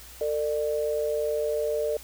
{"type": "tone pair together", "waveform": "sine", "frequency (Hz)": [450, 597], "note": ["A4", "D5"], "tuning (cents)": [39, 28], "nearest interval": "perfect fourth", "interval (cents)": 489, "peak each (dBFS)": -27, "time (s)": [0.21, 1.97], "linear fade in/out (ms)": 2, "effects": ["added 60 Hz sine -49 dBFS peak until 2.03 s", "white hiss -47 dBFS RMS until 2.03 s"]}